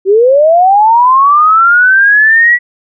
sine linear sweep, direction up, 370 to 1955 Hz, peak -3 dBFS, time 0.05-2.59 s, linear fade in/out 50 ms, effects none

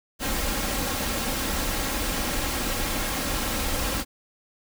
pink noise with comb filter, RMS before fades -27 dBFS, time 0.19-4.05 s, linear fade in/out 50 ms, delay 3.7 ms, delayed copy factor +0.5, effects none

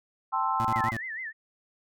sine chord, A minor seventh, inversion third, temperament equal, 784 / 880 / 1046.5 / 1318.5 Hz, G5 / A5 / C6 / E6, 0 / 0 / 0 / 0 cents, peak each -32 / -30 / -28 / -31 dBFS, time 0.32-0.91 s, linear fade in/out 20 ms
25% pulse tone bursts, 114.3 Hz, A#2, 34 cents flat, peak -27 dBFS, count 5, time 0.6-0.967 s, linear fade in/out 0 ms, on 47 ms, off 33 ms
sine tone with vibrato, 1896 Hz, A#6, 29 cents sharp, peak -33 dBFS, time 0.71-1.33 s, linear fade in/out 50 ms, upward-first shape sine, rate 6.5 Hz, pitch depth 160 cents each way
effects none

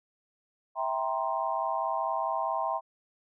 sine chord, C dominant seventh, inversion first, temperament just, 654.1 / 784.9 / 941.9 / 1046.5 Hz, E5 / G5 / Bb5 / C6, -14 / +2 / +18 / 0 cents, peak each -33 dBFS, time 0.75-2.81 s, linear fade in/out 50 ms, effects none

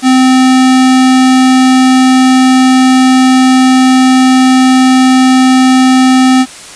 square tone, 258.6 Hz, C4, 20 cents flat, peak -4 dBFS, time 0.02-6.46 s, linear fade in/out 50 ms, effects white hiss -29 dBFS RMS until 6.75 s + resampled to 22050 Hz

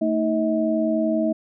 sine tone cluster, 224.1 / 314.9 / 639 Hz, A3 / D#4 / D#5, +32 / +21 / +46 cents, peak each -23 dBFS, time 0.01-1.33 s, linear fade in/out 10 ms, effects none

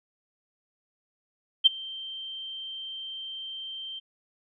sine tone with ADSR envelope, 3136 Hz, G7, in tune, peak -11 dBFS, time 1.64-4 s, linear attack 23 ms, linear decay 17 ms, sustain -24 dB, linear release 19 ms, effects none

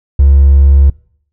triangle tone with hard clipping, 69.3 Hz, C#2, in tune, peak -3 dBFS, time 0.19-0.9 s, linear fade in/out 5 ms, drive 3 dB, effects noise-tail reverb RT60 0.6 s tail -23 dB re dry

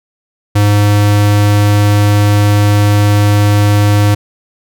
square tone, 103.2 Hz, G#2, 10 cents flat, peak -7 dBFS, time 0.55-4.15 s, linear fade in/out 10 ms, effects none

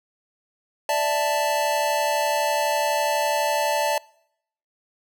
square chord, D suspended second, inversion none, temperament equal, 587.3 / 659.3 / 880 Hz, D5 / E5 / A5, 0 / 0 / 0 cents, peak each -25 / -28 / -24 dBFS, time 0.89-3.98 s, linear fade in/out 2 ms, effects noise-tail reverb RT60 0.7 s tail -24 dB re dry

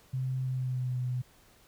sine tone with pitch glide, 130 to 125.5 Hz, C3 to B2, -11 to +28 cents, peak -29 dBFS, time 0.13-1.22 s, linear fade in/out 10 ms, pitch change -61 cents, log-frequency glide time 0.41-0.98 s, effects pink hiss -61 dBFS RMS until 1.67 s

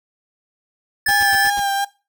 square tone, 1737 Hz, A6, 23 cents flat, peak -16 dBFS, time 1.06-1.5 s, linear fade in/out 5 ms
pink noise bursts, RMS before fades -32 dBFS, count 5, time 1.08-1.599 s, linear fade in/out 5 ms, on 31 ms, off 91 ms
35% pulse tone with vibrato, 802 Hz, G5, 39 cents sharp, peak -16 dBFS, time 1.08-1.85 s, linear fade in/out 10 ms, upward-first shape sine, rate 2.7 Hz, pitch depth 24 cents each way
effects noise-tail reverb RT60 0.3 s tail -20 dB re dry

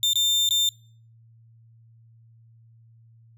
35% pulse tone with dropouts, 3600 Hz, A7, 39 cents sharp, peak -17 dBFS, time 0.03-0.69 s, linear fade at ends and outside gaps 1 ms, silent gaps 0.133-0.156 / 0.49-0.508 s, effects noise-tail reverb RT60 0.5 s tail -25 dB re dry + added 114 Hz sine -51 dBFS peak until 3.37 s

